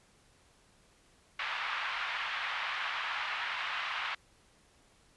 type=band-pass noise; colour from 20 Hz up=pink; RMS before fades=-36 dBFS; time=1.39-4.15 s; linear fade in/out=5 ms; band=990 to 3200 Hz; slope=24 dB/octave; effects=pink hiss -65 dBFS RMS until 5.16 s + resampled to 24000 Hz